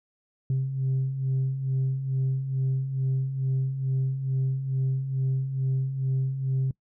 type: beating tone pair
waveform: sine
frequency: 130.81 / 133.11 Hz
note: C3 / C3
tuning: 0 / +30 cents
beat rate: 2.3 Hz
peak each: -30 / -23 dBFS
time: 0.5-6.71 s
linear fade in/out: 2 ms
effects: noise-tail reverb RT60 0.1 s tail -24 dB re dry + tanh soft clip ceiling -20 dBFS